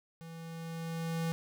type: tone with level ramp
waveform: square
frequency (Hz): 164.81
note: E3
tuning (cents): 0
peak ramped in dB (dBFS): -46 to -31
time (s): 0.21-1.32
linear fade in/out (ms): 0
effects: none